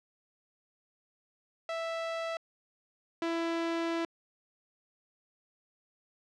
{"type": "tone pair in turn", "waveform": "sawtooth", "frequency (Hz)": [659.3, 333.2], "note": ["E5", "E4"], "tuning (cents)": [0, 19], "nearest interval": "octave", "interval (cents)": 1181, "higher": "first", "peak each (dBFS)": [-29, -26], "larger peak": "second", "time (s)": [[1.69, 2.37], [3.22, 4.05]], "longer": "second", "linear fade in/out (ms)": 2, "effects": ["low-pass 4000 Hz 12 dB/octave"]}